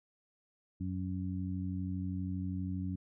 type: harmonic tone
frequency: 92.5 Hz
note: F#2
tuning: in tune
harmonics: 1 / 2 / 3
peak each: -37 / -38 / -41 dBFS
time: 0.8-2.96 s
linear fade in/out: 10 ms
effects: none